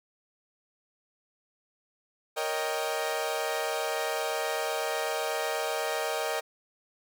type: chord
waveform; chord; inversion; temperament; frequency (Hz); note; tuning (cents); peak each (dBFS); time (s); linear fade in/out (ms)
sawtooth; Eb dominant seventh; second; equal; 466.2 / 554.4 / 622.3 / 784; Bb4 / Db5 / Eb5 / G5; 0 / 0 / 0 / 0; -30 / -33 / -29 / -31; 2.36-6.41; 20
effects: none